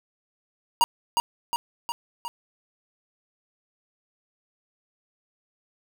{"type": "tone with echo", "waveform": "square", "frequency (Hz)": 946, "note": "A#5", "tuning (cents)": 25, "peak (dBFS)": -16, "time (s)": [0.81, 0.84], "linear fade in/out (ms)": 0, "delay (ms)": 360, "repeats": 4, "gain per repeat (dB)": -4, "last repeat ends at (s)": 2.28, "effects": ["8-bit"]}